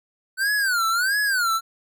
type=tone with vibrato; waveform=square; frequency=1498 Hz; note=F#6; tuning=21 cents sharp; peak=-20 dBFS; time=0.37-1.61 s; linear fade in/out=50 ms; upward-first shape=sine; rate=1.5 Hz; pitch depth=210 cents each way; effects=none